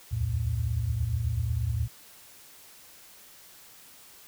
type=tone cluster; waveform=sine; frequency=67.3 / 76 / 83.7 / 113.7 Hz; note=C2 / D#2 / E2 / A#2; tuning=+49 / -40 / +27 / -43 cents; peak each=-34 / -36 / -31 / -28 dBFS; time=0.11-1.88 s; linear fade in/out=20 ms; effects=white hiss -52 dBFS RMS until 4.27 s